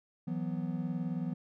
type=chord; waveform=triangle; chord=E suspended second; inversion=none; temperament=equal with one note detuned; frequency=164.81 / 183.61 / 246.9 Hz; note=E3 / F#3 / B3; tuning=0 / -13 / 0 cents; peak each=-34 / -35 / -36 dBFS; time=0.27-1.34 s; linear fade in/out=10 ms; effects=none